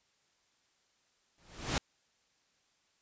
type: noise with exponential growth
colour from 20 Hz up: pink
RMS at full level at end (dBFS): -28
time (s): 1.38-1.78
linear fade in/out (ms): 2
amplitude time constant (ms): 85
effects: white hiss -73 dBFS RMS until 3.01 s + resampled to 16000 Hz